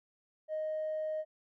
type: tone with tanh clipping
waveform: triangle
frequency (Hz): 622.3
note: D#5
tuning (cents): 0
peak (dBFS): -33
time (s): 0.48-1.25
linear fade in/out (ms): 50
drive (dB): 5
effects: none